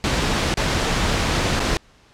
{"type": "noise with dropouts", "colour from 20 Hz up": "pink", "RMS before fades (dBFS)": -20, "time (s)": [0.04, 1.77], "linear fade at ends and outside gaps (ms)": 0, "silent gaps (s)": [[0.54, 0.572], [1.595, 1.602]], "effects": ["pink hiss -53 dBFS RMS until 2.13 s", "low-pass 6000 Hz 12 dB/octave"]}